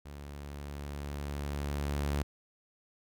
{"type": "tone with level ramp", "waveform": "sawtooth", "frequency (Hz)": 71.8, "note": "D2", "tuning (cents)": -39, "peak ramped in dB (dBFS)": [-40, -25], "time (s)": [0.05, 2.23], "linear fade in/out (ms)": 10, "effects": []}